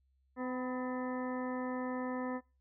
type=harmonic tone with a mistuned harmonic; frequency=254.1 Hz; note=B3; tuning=49 cents sharp; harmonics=1 / 2 / 3 / 4 / 5 / 7 / 8; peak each=-37 / -41 / -47 / -45 / -49 / -49 / -56 dBFS; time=0.36-2.41 s; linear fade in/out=50 ms; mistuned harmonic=4; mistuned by=-31 cents; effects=noise-tail reverb RT60 0.3 s tail -23 dB re dry + added 66 Hz sine -70 dBFS peak until 2.6 s